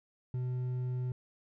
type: tone with hard clipping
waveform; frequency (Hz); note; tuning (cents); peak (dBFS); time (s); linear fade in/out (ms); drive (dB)
triangle; 125.8; B2; +32; -33; 0.34-1.12; 2; 7
effects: none

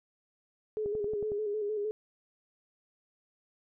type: tone with vibrato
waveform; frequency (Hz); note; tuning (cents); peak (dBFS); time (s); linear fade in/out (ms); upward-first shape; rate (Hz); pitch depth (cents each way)
sine; 419.5; G#4; +17; -30; 0.77-1.91; 0; square; 6.5; 43
type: click train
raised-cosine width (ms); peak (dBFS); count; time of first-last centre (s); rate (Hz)
2; -29; 6; 0.86-1.319; 10.9
effects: none

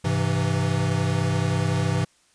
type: chord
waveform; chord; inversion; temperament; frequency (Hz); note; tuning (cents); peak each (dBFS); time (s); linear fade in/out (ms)
square; Ab augmented; none; equal with one note detuned; 101.16 / 130.81 / 164.81; Ab2 / C3 / E3; -45 / 0 / 0; -26; 0.04-2.05; 10
effects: white hiss -61 dBFS RMS until 2.34 s + resampled to 22050 Hz

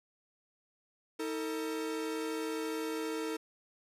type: tone pair together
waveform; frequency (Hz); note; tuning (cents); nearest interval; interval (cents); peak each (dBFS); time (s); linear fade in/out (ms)
45% pulse; 318.5 / 450.4; D#4 / A4; +41 / +40; tritone; 599; -37 / -37; 1.19-3.37; 10
effects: resampled to 32000 Hz

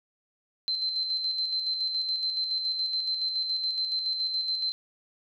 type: tone with tremolo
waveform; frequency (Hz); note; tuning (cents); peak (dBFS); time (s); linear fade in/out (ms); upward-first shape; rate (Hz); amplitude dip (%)
sine; 4092; C8; -39; -25; 0.68-4.72; 0; square; 7.1; 40
effects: none

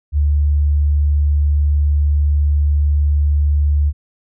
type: tone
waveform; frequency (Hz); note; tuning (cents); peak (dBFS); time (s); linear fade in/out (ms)
sine; 73.2; D2; -5; -11; 0.12-3.93; 50
effects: none

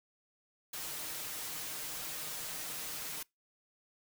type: noise with comb filter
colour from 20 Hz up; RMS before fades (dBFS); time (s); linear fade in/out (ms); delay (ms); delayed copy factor
white; -41; 0.73-3.23; 5; 6.5; +0.75
effects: noise-tail reverb RT60 0.2 s tail -25 dB re dry

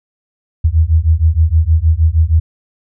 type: beating tone pair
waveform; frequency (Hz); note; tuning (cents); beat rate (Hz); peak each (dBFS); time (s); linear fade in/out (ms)
sine; 77.4 / 83.8; D#2 / E2; -9 / +29; 6.4; -11; 0.64-2.4; 10
effects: none

